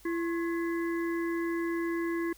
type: harmonic tone with a mistuned harmonic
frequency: 336.6 Hz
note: E4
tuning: 36 cents sharp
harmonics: 1 / 3 / 5 / 6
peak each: -29 / -41 / -41 / -43 dBFS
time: 0.05-2.33 s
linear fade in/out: 5 ms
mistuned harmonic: 3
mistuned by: +110 cents
effects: added 50 Hz sine -58 dBFS peak until 2.37 s + white hiss -58 dBFS RMS until 2.37 s